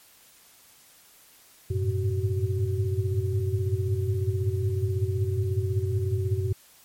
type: tone cluster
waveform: sine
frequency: 93.9 / 104.7 / 110.1 / 124.8 / 377.3 Hz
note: F#2 / G#2 / A2 / B2 / F#4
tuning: +26 / +15 / +2 / +19 / +34 cents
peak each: -26 / -33 / -29 / -34 / -32 dBFS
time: 1.7-6.53 s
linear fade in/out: 10 ms
effects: white hiss -55 dBFS RMS until 6.84 s + MP3 64 kbps